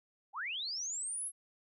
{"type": "linear sweep", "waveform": "sine", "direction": "up", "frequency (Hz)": [713, 11175], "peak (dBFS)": -36, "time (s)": [0.33, 1.32], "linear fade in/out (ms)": 50, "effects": []}